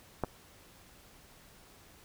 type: clicks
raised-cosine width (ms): 1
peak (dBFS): -16 / -29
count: 2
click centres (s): 0.237 / 0.245
effects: pink hiss -58 dBFS RMS until 2.04 s